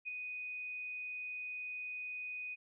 sine tone with ADSR envelope, 2489 Hz, D#7, in tune, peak -36 dBFS, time 0.05-2.56 s, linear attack 31 ms, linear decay 10 ms, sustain -4 dB, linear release 28 ms, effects none

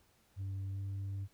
sine tone with pitch glide, 97 to 98.13 Hz, G2 to G2, -18 to +2 cents, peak -34 dBFS, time 0.36-1.28 s, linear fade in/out 50 ms, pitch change +20 cents, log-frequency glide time 0.71-0.78 s, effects tanh soft clip ceiling -36 dBFS + pink hiss -70 dBFS RMS until 1.33 s

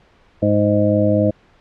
harmonic tone, 103.83 Hz, G#2, in tune, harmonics 1 / 2 / 3 / 5 / 6, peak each -19 / -19 / -19 / -19 / -19 dBFS, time 0.42-1.31 s, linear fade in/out 10 ms, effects pink hiss -53 dBFS RMS until 1.6 s + low-pass 3000 Hz 12 dB/octave

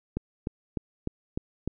click train, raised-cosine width 3 ms, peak -16 dBFS, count 6, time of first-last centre 0.17-1.676 s, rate 3.32 Hz, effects none

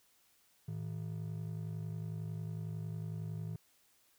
triangle ring-modulated tone, 134.9 Hz, C#3, 47 cents flat, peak -33 dBFS, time 0.68-3.56 s, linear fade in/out 2 ms, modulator 25.5 Hz, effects white hiss -70 dBFS RMS until 4.18 s

